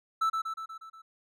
triangle tone with echo, 1318.5 Hz, E6, in tune, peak -22 dBFS, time 0.21-0.3 s, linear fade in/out 10 ms, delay 120 ms, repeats 6, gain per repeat -4 dB, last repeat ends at 1.02 s, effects none

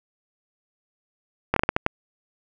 slowing click train, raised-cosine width 0.5 ms, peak -4 dBFS, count 7, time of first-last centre 1.54-1.864 s, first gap 23 ms, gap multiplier 1.34, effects none

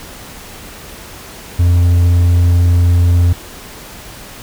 triangle tone, 87.31 Hz, F2, in tune, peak -5 dBFS, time 1.59-3.33 s, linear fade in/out 5 ms, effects pink hiss -33 dBFS RMS until 4.42 s

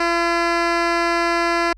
10% pulse tone with low-pass filter, 340 Hz, F4, 46 cents flat, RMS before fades -19 dBFS, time 0-1.73 s, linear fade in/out 5 ms, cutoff 4600 Hz, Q 0.79, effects added 45 Hz sine -42 dBFS peak until 1.77 s

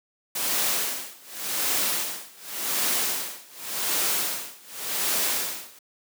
white noise with tremolo, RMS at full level -24 dBFS, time 0.35-5.79 s, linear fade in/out 5 ms, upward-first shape sine, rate 0.88 Hz, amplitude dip 95%, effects high-pass 200 Hz 12 dB/octave

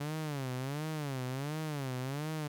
sawtooth tone with vibrato, 141.2 Hz, C#3, 32 cents sharp, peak -31 dBFS, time 0-2.48 s, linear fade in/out 10 ms, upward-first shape sine, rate 1.4 Hz, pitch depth 190 cents each way, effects none

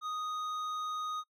sine tone with hard clipping, 1244.5 Hz, D#6, in tune, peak -36 dBFS, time 0.01-1.24 s, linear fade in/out 50 ms, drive 8 dB, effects noise-tail reverb RT60 0.1 s tail -25 dB re dry

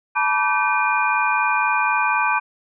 sine tone cluster, 868 / 972 / 1159 / 1541 / 2424 Hz, A5 / B5 / D6 / G6 / D#7, -24 / -28 / -23 / -30 / -46 cents, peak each -23 dBFS, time 0.15-2.4 s, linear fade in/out 20 ms, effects none

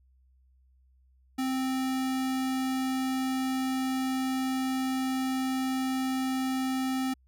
square tone, 261.6 Hz, C4, in tune, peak -28 dBFS, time 1.38-7.14 s, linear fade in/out 10 ms, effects added 64 Hz sine -60 dBFS peak until 7.27 s

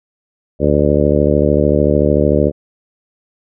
harmonic tone, 73.42 Hz, D2, in tune, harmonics 1 / 2 / 3 / 4 / 5 / 6 / 7 / 8, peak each -18 / -18 / -18 / -18 / -18 / -18 / -18 / -18 dBFS, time 0.59-2.52 s, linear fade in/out 50 ms, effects none

